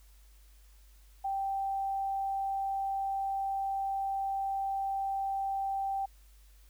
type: tone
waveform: sine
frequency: 782 Hz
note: G5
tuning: 4 cents flat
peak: -30 dBFS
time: 1.24-6.06 s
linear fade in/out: 10 ms
effects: added 50 Hz sine -55 dBFS peak until 6.69 s + white hiss -66 dBFS RMS until 6.69 s